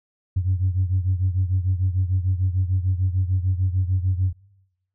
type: beating tone pair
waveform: sine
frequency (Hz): 91.1 / 97.8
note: F#2 / G2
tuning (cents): -26 / -4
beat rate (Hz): 6.7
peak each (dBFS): -19 / -23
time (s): 0.36-4.33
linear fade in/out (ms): 10
effects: noise-tail reverb RT60 1.0 s tail -24 dB re dry + tanh soft clip ceiling -13 dBFS